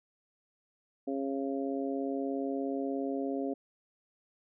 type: harmonic tone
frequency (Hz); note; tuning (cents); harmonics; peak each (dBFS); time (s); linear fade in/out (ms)
136.9; C#3; -21; 2 / 3 / 4 / 5; -33 / -37 / -39 / -41; 1.07-3.54; 10
effects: none